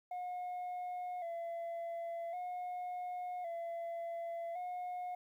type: tone with vibrato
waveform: sine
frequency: 698.5 Hz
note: F5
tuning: in tune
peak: -36 dBFS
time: 0.11-5.15 s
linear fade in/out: 5 ms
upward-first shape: square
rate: 0.45 Hz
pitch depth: 55 cents each way
effects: tanh soft clip ceiling -38 dBFS + 12-bit